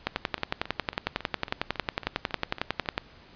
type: two click trains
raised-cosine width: 0.3 ms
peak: -21 / -9 dBFS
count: 10 / 33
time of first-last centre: 0.38-2.859 / 0.07-2.979 s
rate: 3.63 / 11 Hz
effects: pink hiss -53 dBFS RMS until 3.35 s + resampled to 11025 Hz